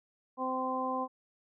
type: harmonic tone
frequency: 258.7 Hz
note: C4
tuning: 19 cents flat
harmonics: 1 / 2 / 3 / 4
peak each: -37 / -37 / -37 / -34 dBFS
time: 0.37-1.08 s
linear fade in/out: 50 ms
effects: none